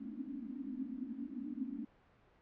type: band-pass noise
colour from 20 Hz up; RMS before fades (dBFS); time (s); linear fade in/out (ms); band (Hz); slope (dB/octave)
white; -43; 0-1.85; 10; 220 to 290; 96
effects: pink hiss -67 dBFS RMS until 2.41 s + low-pass 2000 Hz 12 dB/octave